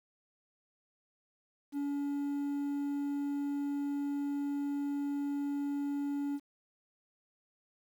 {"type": "tone with quantisation", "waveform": "triangle", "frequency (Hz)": 284.4, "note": "C#4", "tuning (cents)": 45, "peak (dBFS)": -30, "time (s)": [1.72, 6.4], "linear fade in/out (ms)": 50, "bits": 10, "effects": []}